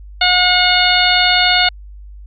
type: harmonic tone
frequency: 723 Hz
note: F#5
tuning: 40 cents flat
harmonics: 1 / 2 / 3 / 4 / 5 / 6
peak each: -17 / -17 / -17 / -17 / -17 / -17 dBFS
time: 0.21-1.69 s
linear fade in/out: 5 ms
effects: added 50 Hz sine -32 dBFS peak until 2.26 s